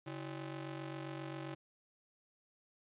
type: ring-modulated tone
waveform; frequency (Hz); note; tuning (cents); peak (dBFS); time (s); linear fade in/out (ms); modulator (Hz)
sawtooth; 233.1; A#3; 0; -35; 0.06-1.55; 10; 92.8
effects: resampled to 8000 Hz